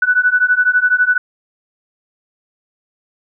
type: beating tone pair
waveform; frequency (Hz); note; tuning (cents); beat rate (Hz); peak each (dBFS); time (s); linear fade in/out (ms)
sine; 1480 / 1492; F#6 / F#6; 0 / +14; 12; -14 / -13; 0.02-1.18; 5
effects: none